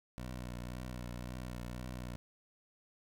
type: tone with vibrato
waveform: 15% pulse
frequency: 61.3 Hz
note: B1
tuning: 12 cents flat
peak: -35 dBFS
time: 0.18-2.16 s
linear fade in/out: 0 ms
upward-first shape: triangle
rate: 1.9 Hz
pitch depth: 47 cents each way
effects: none